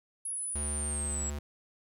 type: linear sweep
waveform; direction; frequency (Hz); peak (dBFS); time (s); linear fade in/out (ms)
sine; down; 10548 to 7630; -33; 0.25-1.3; 5
type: tone with pitch glide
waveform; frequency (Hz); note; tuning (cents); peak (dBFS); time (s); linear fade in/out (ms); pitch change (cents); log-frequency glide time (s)
square; 73.42 to 72.83; D2 to D2; 0 to -14; -35; 0.55-1.39; 5; -14; 0.88-0.97
effects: none